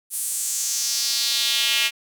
square tone with high-pass filter sweep, 127 Hz, B2, 49 cents sharp, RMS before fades -23 dBFS, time 0.1-1.91 s, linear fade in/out 50 ms, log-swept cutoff 10000 to 2600 Hz, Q 2.7, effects none

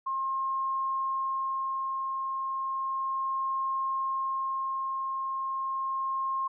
sine tone with tremolo, 1068 Hz, C6, 35 cents sharp, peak -27 dBFS, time 0.06-6.48 s, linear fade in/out 10 ms, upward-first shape sine, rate 0.34 Hz, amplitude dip 25%, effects none

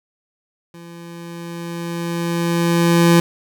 25% pulse tone with level ramp, 170 Hz, F3, 46 cents flat, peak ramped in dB -33 to -5 dBFS, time 0.74-3.2 s, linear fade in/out 2 ms, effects none

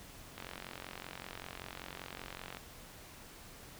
click train, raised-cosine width 0.3 ms, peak -27 dBFS, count 100, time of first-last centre 0.38-2.57 s, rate 45.2 Hz, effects pink hiss -53 dBFS RMS until 3.79 s

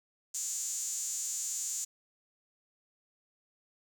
sawtooth tone with high-pass filter, 259.4 Hz, C4, 15 cents flat, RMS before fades -36 dBFS, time 0.34-1.85 s, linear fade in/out 10 ms, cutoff 7000 Hz, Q 7.5, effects none

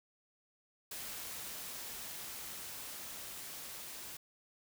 white noise with level ramp, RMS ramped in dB -44 to -47 dBFS, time 0.91-4.17 s, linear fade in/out 5 ms, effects none

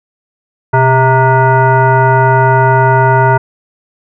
sine tone with frequency modulation, 399.7 Hz, G4, 34 cents sharp, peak -5 dBFS, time 0.73-3.38 s, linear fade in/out 10 ms, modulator 525 Hz, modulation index 1.8, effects none

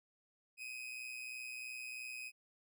40% pulse tone with amplitude modulation, 2515 Hz, D#7, 18 cents sharp, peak -40 dBFS, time 0.57-2.32 s, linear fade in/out 50 ms, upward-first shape sine, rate 123 Hz, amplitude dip 60%, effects none

